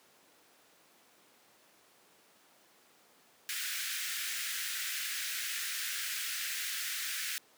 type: high-pass noise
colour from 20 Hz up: pink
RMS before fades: -37 dBFS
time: 3.49-7.38 s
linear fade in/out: 0 ms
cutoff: 1500 Hz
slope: 48 dB/octave
effects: pink hiss -63 dBFS RMS until 7.57 s + high-pass 300 Hz 12 dB/octave